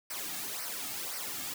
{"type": "noise with flanger", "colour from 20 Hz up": "white", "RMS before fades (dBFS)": -38, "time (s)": [0.1, 1.54], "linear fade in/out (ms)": 5, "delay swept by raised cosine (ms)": [0.28, 2.08], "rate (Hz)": 1.9, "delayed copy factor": -0.7, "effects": []}